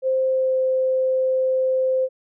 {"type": "tone with pitch glide", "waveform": "sine", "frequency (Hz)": [523.3, 520], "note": ["C5", "C5"], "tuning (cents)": [0, -11], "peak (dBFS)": -17, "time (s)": [0.02, 2.09], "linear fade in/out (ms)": 50, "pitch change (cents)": -11, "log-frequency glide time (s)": [0.28, 0.57], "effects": []}